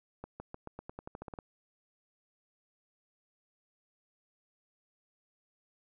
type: accelerating click train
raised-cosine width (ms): 1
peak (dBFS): -28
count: 13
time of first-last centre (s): 0.24-1.388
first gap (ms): 160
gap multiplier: 0.9
effects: none